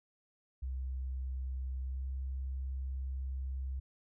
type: tone with pitch glide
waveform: sine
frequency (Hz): 64.9 to 65.96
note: C2 to C2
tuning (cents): -13 to +15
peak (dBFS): -35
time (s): 0.62-3.8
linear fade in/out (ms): 10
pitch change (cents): +28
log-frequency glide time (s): 1.85-2.03
effects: none